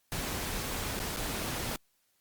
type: noise with dropouts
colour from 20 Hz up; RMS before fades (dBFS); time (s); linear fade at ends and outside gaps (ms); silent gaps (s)
pink; -35; 0.12-1.76; 0; 0.992-1 / 1.163-1.17
effects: white hiss -73 dBFS RMS until 2.2 s + Opus 48 kbps